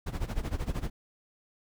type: noise with tremolo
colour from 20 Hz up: brown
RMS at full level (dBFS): -29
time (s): 0.06-0.9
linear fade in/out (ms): 10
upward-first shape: sine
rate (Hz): 13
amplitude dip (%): 85
effects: none